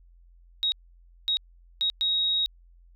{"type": "tone bursts at uneven times", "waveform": "sine", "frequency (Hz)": 3784, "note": "A#7", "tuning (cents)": 25, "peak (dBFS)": -22, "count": 4, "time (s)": [[0.63, 0.72], [1.28, 1.37], [1.81, 1.9], [2.01, 2.46]], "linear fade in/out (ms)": 0, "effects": ["added 43 Hz sine -52 dBFS peak until 2.95 s"]}